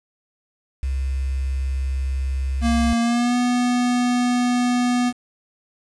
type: tone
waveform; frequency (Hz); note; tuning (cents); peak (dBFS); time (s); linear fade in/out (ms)
sine; 66.6; C2; +31; -20; 0.83-2.93; 0
type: tone with pitch glide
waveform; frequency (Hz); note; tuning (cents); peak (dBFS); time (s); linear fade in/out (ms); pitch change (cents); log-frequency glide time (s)
square; 232.9 to 245.5; A#3 to B3; -1 to -10; -18; 2.61-5.13; 50; +91; 3.01-3.36
effects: resampled to 22050 Hz + 7-bit

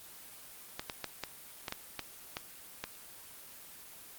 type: clicks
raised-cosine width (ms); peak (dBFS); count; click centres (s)
0.2; -18; 9; 0.795 / 0.898 / 1.043 / 1.237 / 1.682 / 1.724 / 1.993 / 2.369 / 2.84
effects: white hiss -51 dBFS RMS until 4.18 s + Opus 24 kbps

